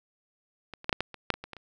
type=clicks; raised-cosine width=0.3 ms; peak=-24 / -29 / -9 / -8 / -12 / -25 / -6 / -20 / -23 / -24 / -29 dBFS; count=11; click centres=0.737 / 0.844 / 0.894 / 0.928 / 1.006 / 1.143 / 1.303 / 1.34 / 1.44 / 1.533 / 1.567 s; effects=none